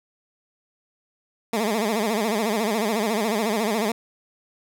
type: tone with vibrato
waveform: 15% pulse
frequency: 217.1 Hz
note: A3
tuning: 23 cents flat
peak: -15 dBFS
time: 1.53-3.92 s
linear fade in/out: 5 ms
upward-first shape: sine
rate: 14 Hz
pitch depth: 130 cents each way
effects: none